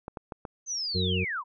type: clicks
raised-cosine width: 1 ms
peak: -22 dBFS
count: 4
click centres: 0.081 / 0.172 / 0.322 / 0.452 s
type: linear sweep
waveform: sine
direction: down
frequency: 6280 to 911 Hz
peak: -29 dBFS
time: 0.66-1.44 s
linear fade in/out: 50 ms
type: harmonic tone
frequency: 92.2 Hz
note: F#2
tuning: 6 cents flat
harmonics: 1 / 2 / 4 / 5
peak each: -28 / -31 / -34 / -35 dBFS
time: 0.94-1.25 s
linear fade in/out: 20 ms
effects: none